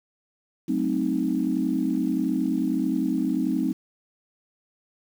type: chord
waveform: sine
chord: F# diminished seventh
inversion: none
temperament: equal with one note detuned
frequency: 188.45 / 220 / 261.6 / 311.1 Hz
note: F#3 / A3 / C4 / Eb4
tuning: +32 / 0 / 0 / 0 cents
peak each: -29 / -29 / -25 / -26 dBFS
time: 0.68-3.73 s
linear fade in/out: 10 ms
effects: tanh soft clip ceiling -11 dBFS + 8-bit